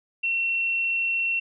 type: tone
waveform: sine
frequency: 2717 Hz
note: F7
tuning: 48 cents flat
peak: -22 dBFS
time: 0.23-1.4 s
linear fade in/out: 10 ms
effects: none